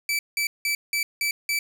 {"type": "tone bursts", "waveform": "sawtooth", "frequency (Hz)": 2313, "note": "D7", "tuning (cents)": -27, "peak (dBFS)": -19, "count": 6, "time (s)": [0.09, 1.59], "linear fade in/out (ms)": 2, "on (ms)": 100, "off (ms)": 180, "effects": []}